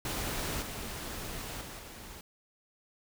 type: noise with level steps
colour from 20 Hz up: pink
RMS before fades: -35 / -40 / -44 / -47 dBFS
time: 0.05-2.21 s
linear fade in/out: 2 ms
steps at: 0.62 / 1.61 / 1.79 s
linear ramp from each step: 2 ms
effects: none